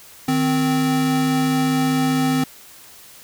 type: tone pair together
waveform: square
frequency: 155.03 / 259.9 Hz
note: D#3 / C4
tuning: -6 / -11 cents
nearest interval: major sixth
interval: 895 cents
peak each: -24 / -18 dBFS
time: 0.28-2.44 s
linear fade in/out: 5 ms
effects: white hiss -44 dBFS RMS until 3.23 s